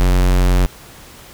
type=tone; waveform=square; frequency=45.44 Hz; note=F#1; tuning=31 cents flat; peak=-11 dBFS; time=0-0.66 s; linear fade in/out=0 ms; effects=pink hiss -40 dBFS RMS until 1.33 s